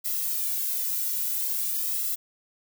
violet noise with flanger, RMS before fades -28 dBFS, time 0.04-2.16 s, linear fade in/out 20 ms, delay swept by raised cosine 1.5 to 2.08 ms, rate 0.48 Hz, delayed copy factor +0.8, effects none

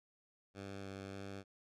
10% pulse tone with vibrato, 97.9 Hz, G2, 2 cents flat, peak -37 dBFS, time 0.54-1.44 s, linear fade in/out 50 ms, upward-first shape square, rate 1.7 Hz, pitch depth 9 cents each way, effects low-pass 7000 Hz 12 dB/octave

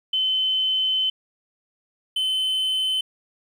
sine / triangle tone pair in turn, 3056 / 3056 Hz, G7 / G7, -45 / -45 cents, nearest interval unison, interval 0 cents, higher neither, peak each -19 / -19 dBFS, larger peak neither, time 0.13-1.1 / 2.16-3.01 s, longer first, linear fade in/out 5 ms, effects 9-bit

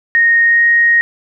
sine tone with pitch glide, 1858 to 1870.9 Hz, A#6 to A#6, -6 to +6 cents, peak -7 dBFS, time 0.15-1.01 s, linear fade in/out 0 ms, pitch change +12 cents, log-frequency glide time 0.43-0.65 s, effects none

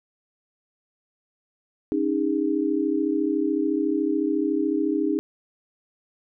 sine chord, C# suspended second, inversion none, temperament equal with one note detuned, 277.2 / 311.1 / 406.8 Hz, C#4 / D#4 / G#4, 0 / 0 / -36 cents, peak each -26 / -23 / -27 dBFS, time 1.92-5.19 s, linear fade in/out 0 ms, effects none

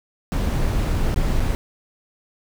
brown noise with dropouts, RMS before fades -20 dBFS, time 0.32-1.55 s, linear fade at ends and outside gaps 0 ms, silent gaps 1.143-1.161 / 1.398-1.404 s, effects none

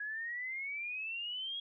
sine exponential sweep, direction up, 1661.2 to 3322 Hz, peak -37 dBFS, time 0-1.6 s, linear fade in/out 5 ms, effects none

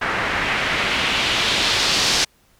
white noise with low-pass filter sweep, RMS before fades -20 dBFS, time 0.01-2.25 s, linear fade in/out 10 ms, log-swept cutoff 1700 to 5200 Hz, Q 1.6, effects pink hiss -58 dBFS RMS until 2.59 s

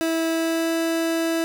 30% pulse tone with pitch glide, 326.6 to 329.1 Hz, E4 to E4, -16 to -3 cents, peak -18 dBFS, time 0.01-1.44 s, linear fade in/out 0 ms, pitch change +13 cents, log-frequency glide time 0.29-0.72 s, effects none

